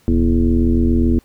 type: tone with frequency modulation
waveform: sine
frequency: 155.2 Hz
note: D#3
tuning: 4 cents flat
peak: -11 dBFS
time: 0.08-1.19 s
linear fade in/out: 0 ms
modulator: 87.1 Hz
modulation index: 2.1
effects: pink hiss -55 dBFS RMS until 1.24 s